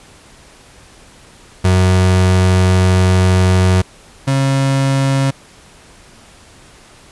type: tone pair in turn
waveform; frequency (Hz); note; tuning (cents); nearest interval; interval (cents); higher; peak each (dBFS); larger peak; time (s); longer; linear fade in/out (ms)
35% pulse; 92.5 / 135.87; F#2 / C#3; 0 / -34; perfect fifth; 666; second; -7 / -10; first; 1.64-3.82 / 4.27-5.31; first; 10
effects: pink hiss -43 dBFS RMS until 7.11 s + resampled to 24000 Hz